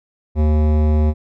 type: tone with hard clipping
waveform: sine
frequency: 76.3 Hz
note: D#2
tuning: 33 cents flat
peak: -14 dBFS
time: 0.35-1.14 s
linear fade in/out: 50 ms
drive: 16 dB
effects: none